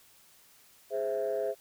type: chord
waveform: sine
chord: Ab augmented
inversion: none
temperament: equal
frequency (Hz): 415.3 / 523.3 / 659.3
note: Ab4 / C5 / E5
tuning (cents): 0 / 0 / 0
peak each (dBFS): -32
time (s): 0.9-1.55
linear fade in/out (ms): 50
effects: tanh soft clip ceiling -23 dBFS + white hiss -60 dBFS RMS until 1.6 s